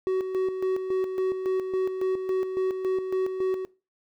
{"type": "tone with tremolo", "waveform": "triangle", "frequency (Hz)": 375.6, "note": "F#4", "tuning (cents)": 26, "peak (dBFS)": -20, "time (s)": [0.07, 3.65], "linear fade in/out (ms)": 0, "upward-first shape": "square", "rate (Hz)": 3.6, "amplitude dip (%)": 55, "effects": ["noise-tail reverb RT60 0.3 s tail -20 dB re dry"]}